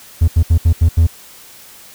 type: tone bursts at uneven times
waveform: triangle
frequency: 82.41 Hz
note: E2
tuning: in tune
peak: -4 dBFS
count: 6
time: 0.21-0.28 / 0.36-0.43 / 0.5-0.58 / 0.65-0.73 / 0.81-0.89 / 0.97-1.07 s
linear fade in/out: 10 ms
effects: tanh soft clip ceiling 0 dBFS + white hiss -40 dBFS RMS until 1.94 s